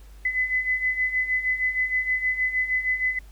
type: beating tone pair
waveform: sine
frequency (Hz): 2011 / 2017.4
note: B6 / B6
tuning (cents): +31 / +36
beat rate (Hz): 6.4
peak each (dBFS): -28 / -23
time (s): 0.25-3.19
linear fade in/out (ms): 5
effects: added 50 Hz sine -43 dBFS peak until 3.31 s + pink hiss -57 dBFS RMS until 3.31 s